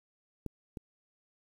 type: clicks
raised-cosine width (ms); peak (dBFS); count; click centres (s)
3; -24 / -27; 2; 0.463 / 0.772
effects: 9-bit

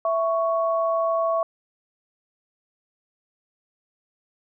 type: tone pair together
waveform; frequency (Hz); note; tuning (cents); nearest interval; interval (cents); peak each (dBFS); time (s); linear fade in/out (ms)
sine; 661 / 1111.7; E5 / C#6; +5 / +5; major sixth; 900; -21 / -25; 0.05-1.43; 2
effects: none

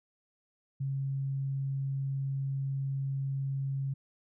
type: tone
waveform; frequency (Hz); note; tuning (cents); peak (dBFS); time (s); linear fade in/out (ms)
sine; 136.4; C#3; -28; -30; 0.8-3.94; 10
effects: none

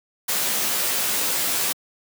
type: noise with comb filter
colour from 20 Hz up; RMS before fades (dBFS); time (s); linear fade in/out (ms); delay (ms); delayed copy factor
white; -23; 0.28-1.73; 10; 16; -0.8
effects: high-pass 150 Hz 12 dB/octave

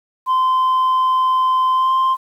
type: tone with pitch glide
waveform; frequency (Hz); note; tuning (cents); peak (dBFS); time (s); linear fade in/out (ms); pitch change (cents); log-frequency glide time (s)
sine; 1033 to 1047.4; C6 to C6; -22 to +1; -10; 0.26-2.17; 50; +23; 1.73-1.92
effects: tanh soft clip ceiling -12 dBFS + 8-bit

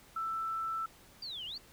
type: tone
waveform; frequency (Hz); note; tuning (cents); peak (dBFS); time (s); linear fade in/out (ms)
sine; 1326; E6; +10; -33; 0.16-0.86; 5
type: exponential two-way sweep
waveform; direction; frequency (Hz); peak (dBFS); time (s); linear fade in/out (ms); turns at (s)
sine; down then up; 4804 to 2794 to 4714; -39; 1.22-1.58; 5; 1.45
effects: pink hiss -59 dBFS RMS until 1.72 s

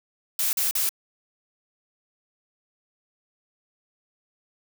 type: noise bursts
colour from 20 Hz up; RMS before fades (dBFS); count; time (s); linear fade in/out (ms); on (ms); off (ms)
blue; -24; 3; 0.39-0.892; 2; 140; 41
effects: none

